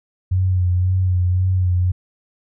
sine tone with vibrato, 91.4 Hz, F#2, 21 cents flat, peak -14 dBFS, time 0.31-1.92 s, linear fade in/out 10 ms, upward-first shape sine, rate 1.9 Hz, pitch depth 36 cents each way, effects none

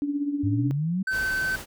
sine tone with tremolo, 287.4 Hz, D4, 37 cents flat, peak -21 dBFS, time 0.02-0.71 s, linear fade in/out 0 ms, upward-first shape triangle, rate 16 Hz, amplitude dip 70%
sine exponential sweep, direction up, 98 to 195.8 Hz, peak -23 dBFS, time 0.43-1.03 s, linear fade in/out 10 ms
triangle tone, 1534 Hz, G6, 38 cents flat, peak -22 dBFS, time 1.07-1.56 s, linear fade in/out 5 ms
pink noise, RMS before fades -37 dBFS, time 1.1-1.66 s, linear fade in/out 50 ms
effects none

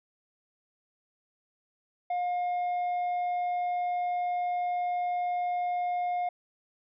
sine tone with tanh clipping, 713 Hz, F5, 36 cents sharp, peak -28 dBFS, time 2.1-6.29 s, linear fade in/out 5 ms, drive 4 dB, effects none

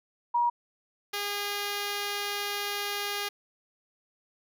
sine / 5% pulse tone pair in turn, 955 / 407.8 Hz, A#5 / G#4, +42 / -32 cents, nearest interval octave + minor third, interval 1474 cents, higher first, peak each -22 / -19 dBFS, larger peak second, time 0.34-0.5 / 1.13-3.29 s, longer second, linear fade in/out 10 ms, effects none

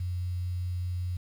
sine tone with quantisation, 89.5 Hz, F2, 43 cents sharp, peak -29 dBFS, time 0-1.17 s, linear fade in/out 5 ms, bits 9, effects none

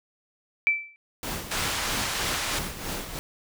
sine tone with exponential decay, 2326 Hz, D7, 17 cents flat, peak -15 dBFS, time 0.67-0.96 s, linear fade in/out 0 ms, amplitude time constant 62 ms
pink noise with tremolo, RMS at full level -31 dBFS, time 1.23-3.19 s, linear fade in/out 0 ms, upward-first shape sine, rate 3.1 Hz, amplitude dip 60%
pink band-pass noise, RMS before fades -30 dBFS, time 1.51-2.59 s, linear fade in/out 5 ms, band 950 to 8700 Hz, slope 12 dB/octave
effects none

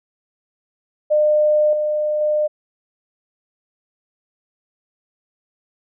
sine tone with level steps, 604 Hz, D5, 48 cents sharp, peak -12 / -17 / -15 dBFS, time 1.1-2.48 s, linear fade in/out 20 ms, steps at 1.73 / 2.21 s, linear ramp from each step 2 ms, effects none

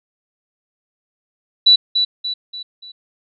sine tone with echo, 3951 Hz, B7, in tune, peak -6 dBFS, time 1.66-1.76 s, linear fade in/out 10 ms, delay 290 ms, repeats 4, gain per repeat -7 dB, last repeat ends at 2.92 s, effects none

